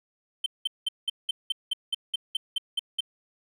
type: tone bursts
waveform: triangle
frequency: 3100 Hz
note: G7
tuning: 20 cents flat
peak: -22 dBFS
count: 13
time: 0.44-3.006 s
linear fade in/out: 5 ms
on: 22 ms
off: 190 ms
effects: none